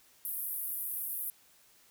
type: band-pass noise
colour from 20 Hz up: pink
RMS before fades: -37 dBFS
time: 0.25-1.3 s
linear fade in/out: 0 ms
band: 11000 to 16000 Hz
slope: 48 dB/octave
effects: white hiss -63 dBFS RMS until 1.9 s